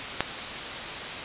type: click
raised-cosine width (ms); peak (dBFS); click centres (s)
0.3; -6; 0.206
effects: white hiss -33 dBFS RMS until 1.24 s + resampled to 8000 Hz